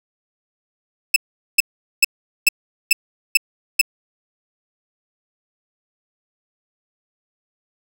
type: tone bursts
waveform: sawtooth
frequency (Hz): 2628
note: E7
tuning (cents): -6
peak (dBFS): -5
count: 7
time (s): 1.14-3.814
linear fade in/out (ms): 5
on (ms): 22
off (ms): 420
effects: none